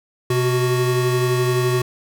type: tone pair together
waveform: square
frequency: 127.1 / 369.6 Hz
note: C3 / F#4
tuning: -50 / -2 cents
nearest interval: octave + tritone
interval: 1848 cents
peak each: -20 dBFS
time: 0.3-1.82 s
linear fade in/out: 5 ms
effects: none